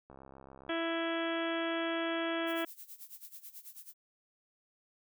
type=click train; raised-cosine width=1 ms; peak=-38 dBFS; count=41; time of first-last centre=0.1-0.695 s; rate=67.2 Hz
type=harmonic tone; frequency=331.4 Hz; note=E4; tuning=9 cents sharp; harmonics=1 / 2 / 3 / 4 / 5 / 6 / 7 / 8 / 9 / 10; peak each=-35 / -37 / -45 / -42 / -41 / -46 / -47 / -48 / -50 / -44 dBFS; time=0.69-2.65 s; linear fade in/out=5 ms
type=noise with tremolo; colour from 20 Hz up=violet; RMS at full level=-47 dBFS; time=2.46-3.94 s; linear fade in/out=50 ms; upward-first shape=sine; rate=9.2 Hz; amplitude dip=85%
effects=none